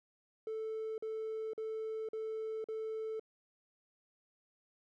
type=tone bursts; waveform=triangle; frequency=440 Hz; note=A4; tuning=in tune; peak=-34 dBFS; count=5; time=0.47-3.196 s; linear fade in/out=2 ms; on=510 ms; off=44 ms; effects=tanh soft clip ceiling -32 dBFS